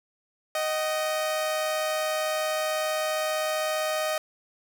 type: tone pair together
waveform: sawtooth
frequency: 622.3 / 757.8 Hz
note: D#5 / F#5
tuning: 0 / +41 cents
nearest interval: minor third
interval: 341 cents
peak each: -22 / -31 dBFS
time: 0.55-4.18 s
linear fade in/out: 2 ms
effects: none